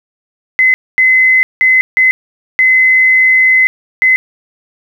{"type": "tone bursts at uneven times", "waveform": "sine", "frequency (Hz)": 2041, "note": "C7", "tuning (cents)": -44, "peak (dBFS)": -5, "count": 6, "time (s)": [[0.59, 0.74], [0.98, 1.43], [1.61, 1.81], [1.97, 2.11], [2.59, 3.67], [4.02, 4.16]], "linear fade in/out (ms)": 0, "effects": ["7-bit"]}